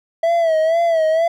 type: tone with vibrato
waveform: triangle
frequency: 655 Hz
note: E5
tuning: 11 cents flat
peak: -11 dBFS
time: 0.23-1.28 s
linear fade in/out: 5 ms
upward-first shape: sine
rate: 2.1 Hz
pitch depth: 72 cents each way
effects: none